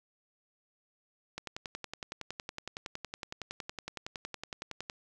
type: click train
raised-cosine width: 0.2 ms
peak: -21 dBFS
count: 39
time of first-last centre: 1.38-4.899 s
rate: 10.8 Hz
effects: none